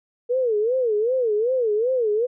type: tone with vibrato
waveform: sine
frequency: 466.2 Hz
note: A#4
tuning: in tune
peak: -18 dBFS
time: 0.29-2.27 s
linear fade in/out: 20 ms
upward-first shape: sine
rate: 2.6 Hz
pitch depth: 200 cents each way
effects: none